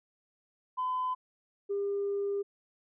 sine tone pair in turn, 1014 / 401.3 Hz, B5 / G4, +45 / +41 cents, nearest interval octave + major third, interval 1604 cents, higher first, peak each -28 dBFS, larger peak neither, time 0.77-1.15 / 1.69-2.43 s, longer second, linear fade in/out 20 ms, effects tanh soft clip ceiling -25 dBFS

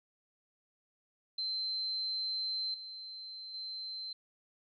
sine tone with level steps, 4100 Hz, C8, 36 cents flat, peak -33 / -43 / -39 dBFS, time 1.38-4.13 s, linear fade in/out 5 ms, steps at 2.74 / 3.54 s, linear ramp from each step 2 ms, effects none

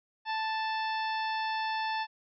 harmonic tone, 880 Hz, A5, in tune, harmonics 1 / 2 / 3 / 4 / 5 / 6, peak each -31 / -37 / -41 / -43 / -45 / -47 dBFS, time 0.25-2.07 s, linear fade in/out 50 ms, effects none

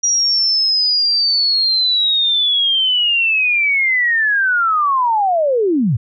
sine linear sweep, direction down, 5760 to 96.2 Hz, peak -12 dBFS, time 0.03-5.97 s, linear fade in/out 10 ms, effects none

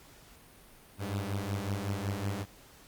sawtooth beating tone pair, 97 / 102.4 Hz, G2 / G#2, -18 / -24 cents, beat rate 5.4 Hz, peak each -31 dBFS, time 0.98-2.46 s, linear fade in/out 50 ms, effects pink hiss -56 dBFS RMS until 2.87 s + Opus 48 kbps

